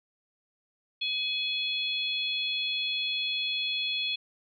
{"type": "harmonic tone", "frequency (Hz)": 845, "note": "G#5", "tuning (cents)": 30, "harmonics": [3, 4, 5], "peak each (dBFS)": [-33, -30, -35], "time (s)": [1.01, 4.16], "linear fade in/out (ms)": 10, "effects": []}